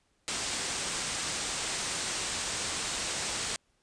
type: low-pass noise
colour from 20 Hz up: white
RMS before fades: -34 dBFS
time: 0.28-3.56 s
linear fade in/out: 0 ms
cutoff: 9200 Hz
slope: 96 dB/octave
effects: pink hiss -72 dBFS RMS until 3.82 s + resampled to 22050 Hz